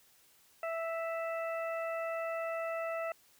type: harmonic tone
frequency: 659.3 Hz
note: E5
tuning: in tune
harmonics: 1 / 2 / 3 / 4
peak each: -35 / -41 / -45 / -47 dBFS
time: 0.63-3.12 s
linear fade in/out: 2 ms
effects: white hiss -65 dBFS RMS until 3.39 s